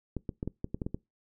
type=clicks; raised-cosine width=3 ms; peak=-20 dBFS; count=9; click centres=0.167 / 0.292 / 0.429 / 0.476 / 0.644 / 0.745 / 0.818 / 0.865 / 0.945 s; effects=noise-tail reverb RT60 0.2 s tail -23 dB re dry